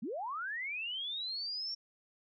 sine linear sweep, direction up, 181 to 5540 Hz, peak -36 dBFS, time 0.02-1.75 s, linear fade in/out 10 ms, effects none

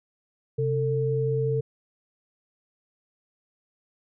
sine tone pair together, 132.6 / 447.3 Hz, C3 / A4, +23 / +28 cents, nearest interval octave + major sixth, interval 2105 cents, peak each -25 dBFS, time 0.58-1.61 s, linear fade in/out 10 ms, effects none

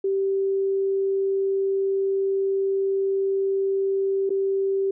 sine tone with dropouts, 389.5 Hz, G4, 11 cents flat, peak -20 dBFS, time 0.04-4.91 s, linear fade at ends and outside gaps 5 ms, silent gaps 4.294-4.303 s, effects none

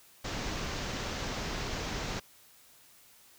pink low-pass noise, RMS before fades -36 dBFS, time 0.24-2.2 s, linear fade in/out 10 ms, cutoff 6800 Hz, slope 48 dB/octave, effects white hiss -59 dBFS RMS until 3.38 s

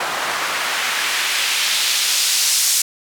white noise with band-pass filter sweep, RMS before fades -19 dBFS, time 0-2.82 s, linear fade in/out 5 ms, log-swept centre 930 to 6600 Hz, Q 0.96, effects none

